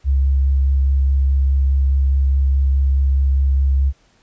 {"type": "tone with vibrato", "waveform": "sine", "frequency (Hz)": 67.9, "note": "C#2", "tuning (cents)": -35, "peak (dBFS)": -12, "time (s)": [0.04, 3.93], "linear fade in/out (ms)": 50, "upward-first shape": "sine", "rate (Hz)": 4.8, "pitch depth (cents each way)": 12, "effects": ["pink hiss -57 dBFS RMS until 4.22 s", "resampled to 16000 Hz"]}